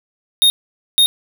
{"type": "tone bursts at uneven times", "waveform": "square", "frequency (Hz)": 3700, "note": "A#7", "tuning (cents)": -14, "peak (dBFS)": -9, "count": 2, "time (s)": [[0.42, 0.5], [0.98, 1.06]], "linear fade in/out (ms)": 0, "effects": []}